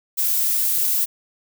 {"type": "noise", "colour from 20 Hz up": "violet", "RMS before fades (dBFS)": -20, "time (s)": [0.17, 1.06], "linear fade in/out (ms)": 20, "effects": []}